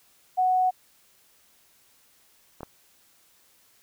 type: tone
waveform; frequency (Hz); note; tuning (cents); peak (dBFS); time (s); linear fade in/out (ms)
sine; 740; F#5; 0; -19; 0.37-0.71; 20
type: clicks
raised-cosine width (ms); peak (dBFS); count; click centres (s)
1; -26 / -21; 2; 2.607 / 2.632
effects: white hiss -61 dBFS RMS until 3.82 s